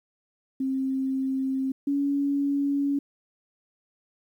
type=tone pair in turn; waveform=sine; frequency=265.7 / 281.8 Hz; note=C4 / C#4; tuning=+27 / +29 cents; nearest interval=minor second; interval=102 cents; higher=second; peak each=-24 / -22 dBFS; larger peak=second; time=0.6-1.72 / 1.87-2.99 s; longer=neither; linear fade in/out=5 ms; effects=10-bit